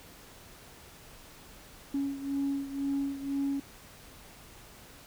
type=beating tone pair; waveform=sine; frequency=277.2 / 279.2 Hz; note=C#4 / C#4; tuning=0 / +13 cents; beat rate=2 Hz; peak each=-30 / -34 dBFS; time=1.94-3.6 s; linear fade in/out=5 ms; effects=tanh soft clip ceiling -24 dBFS + pink hiss -52 dBFS RMS until 5.06 s